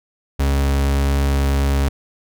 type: tone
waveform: 40% pulse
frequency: 69.3 Hz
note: C#2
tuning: in tune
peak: -14 dBFS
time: 0.39-1.89 s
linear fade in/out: 10 ms
effects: none